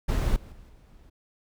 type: noise with level steps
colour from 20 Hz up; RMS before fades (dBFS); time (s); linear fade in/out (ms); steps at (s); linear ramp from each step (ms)
brown; -24 / -44 / -49 / -52; 0.08-1.1; 10; 0.36 / 0.52 / 0.69; 2
effects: none